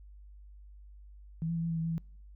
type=tone with pitch steps; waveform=sine; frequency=162.6 / 168.1 / 165.4 / 167.4 / 164.7 / 162.6 / 165.4 / 164.1 Hz; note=E3 / E3 / E3 / E3 / E3 / E3 / E3 / E3; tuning=-23 / +34 / +6 / +27 / -1 / -23 / +6 / -8 cents; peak=-30 dBFS; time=1.42-1.98 s; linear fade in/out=0 ms; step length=70 ms; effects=noise-tail reverb RT60 0.6 s tail -25 dB re dry + added 50 Hz sine -49 dBFS peak until 2.35 s